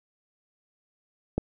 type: click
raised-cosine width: 2 ms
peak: -12 dBFS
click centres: 1.38 s
effects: none